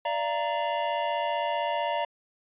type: chord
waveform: square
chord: Bb major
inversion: first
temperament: equal with one note detuned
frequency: 587.3 / 682.9 / 932.3 Hz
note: D5 / F5 / Bb5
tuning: 0 / -39 / 0 cents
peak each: -32 / -32 / -30 dBFS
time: 0.05-2.05 s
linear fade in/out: 5 ms
effects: resampled to 8000 Hz